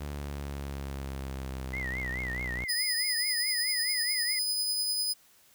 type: exponential sweep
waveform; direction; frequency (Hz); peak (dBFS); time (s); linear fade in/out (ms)
sawtooth; down; 72.7 to 61.4; -31; 0-2.65; 10
type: tone with vibrato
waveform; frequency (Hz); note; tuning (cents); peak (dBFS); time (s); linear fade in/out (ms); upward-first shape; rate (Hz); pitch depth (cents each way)
sine; 1986; B6; +9; -33; 1.73-4.39; 5; triangle; 4.7; 170
type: tone with tremolo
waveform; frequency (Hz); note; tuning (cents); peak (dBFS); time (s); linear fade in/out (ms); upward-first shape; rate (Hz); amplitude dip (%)
sawtooth; 5000; D#8; +8; -24; 2.68-5.14; 20; sine; 10; 25
effects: white hiss -61 dBFS RMS until 5.54 s